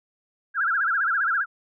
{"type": "tone with vibrato", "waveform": "sine", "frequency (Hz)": 1478, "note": "F#6", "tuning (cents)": -2, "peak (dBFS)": -20, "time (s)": [0.54, 1.46], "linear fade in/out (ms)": 50, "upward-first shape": "sine", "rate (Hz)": 15, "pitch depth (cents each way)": 200, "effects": []}